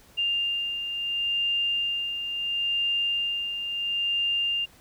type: beating tone pair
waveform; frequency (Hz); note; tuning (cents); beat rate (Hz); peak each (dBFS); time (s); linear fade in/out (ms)
sine; 2799 / 2799.73; F7 / F7; +3 / +4; 0.73; -34 / -25; 0.17-4.66; 20
effects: pink hiss -55 dBFS RMS until 4.8 s